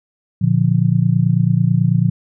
sine chord, Bb major, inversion none, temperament just, 116.54 / 145.68 / 174.81 Hz, Bb2 / D3 / F3, 0 / -14 / +2 cents, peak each -16 dBFS, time 0.41-2.1 s, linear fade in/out 10 ms, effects none

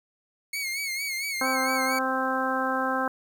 sawtooth tone with vibrato, 2189 Hz, C#7, 22 cents flat, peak -25 dBFS, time 0.53-1.99 s, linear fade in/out 5 ms, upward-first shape sine, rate 4.4 Hz, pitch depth 73 cents each way
harmonic tone, 261.6 Hz, C4, in tune, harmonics 1 / 2 / 3 / 4 / 5 / 6, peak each -31 / -31 / -31 / -31 / -31 / -31 dBFS, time 1.41-3.08 s, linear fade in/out 2 ms
effects 9-bit

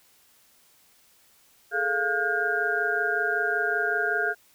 sine tone cluster, 420.1 / 445.4 / 698 / 1437 / 1599 Hz, G#4 / A4 / F5 / F6 / G6, +20 / +21 / -1 / +49 / +34 cents, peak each -31 / -35 / -31 / -27 / -27 dBFS, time 1.71-4.35 s, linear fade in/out 50 ms, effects white hiss -60 dBFS RMS until 4.54 s

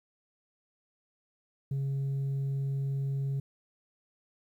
sine tone, 137.2 Hz, C#3, 17 cents flat, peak -26 dBFS, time 1.71-3.4 s, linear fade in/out 5 ms, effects tanh soft clip ceiling -28 dBFS + 11-bit

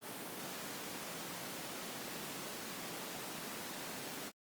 pink high-pass noise, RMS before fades -45 dBFS, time 0.01-4.32 s, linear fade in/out 50 ms, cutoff 160 Hz, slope 24 dB/octave, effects Opus 32 kbps

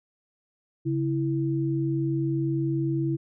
sine tone pair together, 138.59 / 329 Hz, C#3 / E4, 0 / -3 cents, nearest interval octave + minor third, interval 1497 cents, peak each -26 / -26 dBFS, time 0.85-3.17 s, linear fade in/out 20 ms, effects none

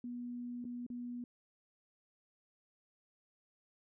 sine tone with dropouts, 243 Hz, B3, 28 cents flat, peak -40 dBFS, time 0.04-1.24 s, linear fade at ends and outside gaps 2 ms, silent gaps 0.643-0.651 / 0.865-0.901 s, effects none

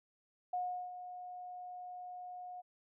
sine tone with ADSR envelope, 723 Hz, F#5, 40 cents flat, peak -33 dBFS, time 0.53-2.62 s, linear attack 6 ms, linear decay 370 ms, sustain -11 dB, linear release 22 ms, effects none

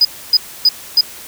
sine tone bursts, 4978 Hz, D#8, in tune, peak -3 dBFS, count 4, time 0.01-1.01 s, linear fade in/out 5 ms, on 40 ms, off 280 ms, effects tanh soft clip ceiling -5 dBFS + white hiss -34 dBFS RMS until 1.27 s

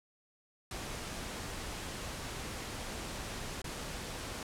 pink noise with dropouts, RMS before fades -41 dBFS, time 0.71-4.43 s, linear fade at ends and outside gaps 2 ms, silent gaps 3.618-3.642 s, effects low-pass 10000 Hz 12 dB/octave

